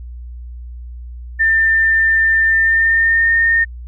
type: tone with pitch glide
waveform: sine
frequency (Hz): 1794 to 1829.6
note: A6 to A#6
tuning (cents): +33 to -33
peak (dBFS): -10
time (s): 1.39-3.65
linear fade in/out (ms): 20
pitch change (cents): +34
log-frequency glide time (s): 2.44-3.32
effects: added 60 Hz sine -28 dBFS peak until 3.87 s